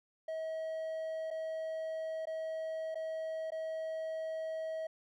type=tone with dropouts; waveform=triangle; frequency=640 Hz; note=D#5; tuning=49 cents sharp; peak=-34 dBFS; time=0.28-4.87 s; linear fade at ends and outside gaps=5 ms; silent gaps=1.305-1.31 / 2.255-2.27 / 2.946-2.954 / 3.505-3.519 s; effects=none